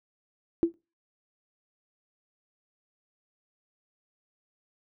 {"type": "tone with exponential decay", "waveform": "sine", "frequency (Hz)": 335.4, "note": "E4", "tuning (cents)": 30, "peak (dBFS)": -15, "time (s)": [0.63, 0.74], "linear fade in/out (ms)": 0, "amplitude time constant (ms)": 23, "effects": ["noise-tail reverb RT60 0.3 s tail -24 dB re dry"]}